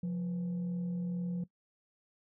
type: tone with frequency modulation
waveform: sine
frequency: 177.1 Hz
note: F3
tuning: 24 cents sharp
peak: -31 dBFS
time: 0.03-1.44 s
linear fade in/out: 5 ms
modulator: 312 Hz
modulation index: 0.22
effects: noise-tail reverb RT60 0.1 s tail -19 dB re dry + tanh soft clip ceiling -28 dBFS